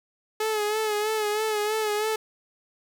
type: tone with vibrato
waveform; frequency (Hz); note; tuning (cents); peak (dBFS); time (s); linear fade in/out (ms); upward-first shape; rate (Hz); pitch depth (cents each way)
sawtooth; 427.3; G#4; +49; -20; 0.4-2.16; 5; sine; 3.1; 47
effects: 9-bit